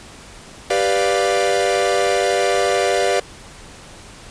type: chord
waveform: 45% pulse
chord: G dominant seventh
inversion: none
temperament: equal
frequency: 392 / 493.9 / 587.3 / 698.5 Hz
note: G4 / B4 / D5 / F5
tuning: 0 / 0 / 0 / 0 cents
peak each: -21 dBFS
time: 0.7-3.2 s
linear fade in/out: 5 ms
effects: pink hiss -40 dBFS RMS until 4.3 s + resampled to 22050 Hz